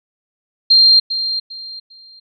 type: tone with echo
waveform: sine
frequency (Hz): 4186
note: C8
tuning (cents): 0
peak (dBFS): -6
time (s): 0.7-1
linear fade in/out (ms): 10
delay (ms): 400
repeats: 3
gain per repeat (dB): -11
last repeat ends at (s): 2.2
effects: none